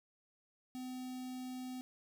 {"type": "tone with notch filter", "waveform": "square", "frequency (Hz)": 254.5, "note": "C4", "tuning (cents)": -48, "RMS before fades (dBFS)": -44, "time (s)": [0.75, 1.81], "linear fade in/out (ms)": 0, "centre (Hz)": 1500, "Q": 0.83, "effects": []}